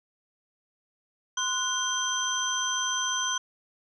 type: tone cluster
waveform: sine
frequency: 1033 / 1469 / 3187 / 6070 Hz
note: C6 / F#6 / G7 / F#8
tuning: -22 / -13 / +28 / +43 cents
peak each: -32 / -32 / -30 / -30 dBFS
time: 1.37-3.38 s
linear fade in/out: 5 ms
effects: tanh soft clip ceiling -16 dBFS